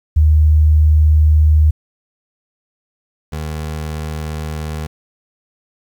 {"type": "tone pair in turn", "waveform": ["sine", "25% pulse"], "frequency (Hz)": [76.8, 77.24], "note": ["D#2", "D#2"], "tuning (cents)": [-22, -12], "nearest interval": "unison", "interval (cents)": 10, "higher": "second", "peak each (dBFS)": [-7, -18], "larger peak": "first", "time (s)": [[0.16, 1.71], [3.32, 4.87]], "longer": "neither", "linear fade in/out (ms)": 10, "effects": ["8-bit"]}